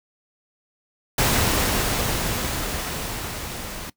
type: noise with level ramp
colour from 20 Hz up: pink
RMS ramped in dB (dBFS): -19 to -34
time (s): 1.18-3.9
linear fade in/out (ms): 5
effects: noise-tail reverb RT60 0.1 s tail -20 dB re dry